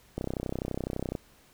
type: click train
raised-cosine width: 2 ms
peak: -18 dBFS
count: 32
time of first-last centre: 0.18-1.152 s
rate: 31.9 Hz
effects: pink hiss -60 dBFS RMS until 1.53 s